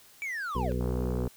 triangle linear sweep, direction down, 2341 to 466.2 Hz, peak -30 dBFS, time 0.22-0.72 s, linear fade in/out 0 ms
harmonic tone, 61.9 Hz, B1, 5 cents sharp, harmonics 1 / 2 / 3 / 4 / 6 / 7 / 8, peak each -31 / -34 / -36 / -37 / -39 / -39 / -40 dBFS, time 0.55-1.28 s, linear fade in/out 5 ms
click train, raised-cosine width 1 ms, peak -26 dBFS, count 29, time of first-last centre 0.81-1.271 s, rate 60.8 Hz
effects white hiss -56 dBFS RMS until 1.36 s

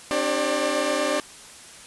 sawtooth tone cluster, 266.7 / 300.6 / 389.9 / 540 / 593 Hz, C4 / D4 / G4 / C#5 / D5, +33 / +40 / -9 / -45 / +17 cents, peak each -29 / -25 / -28 / -24 / -21 dBFS, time 0.11-1.2 s, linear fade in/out 0 ms, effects white hiss -44 dBFS RMS until 1.86 s + resampled to 24000 Hz

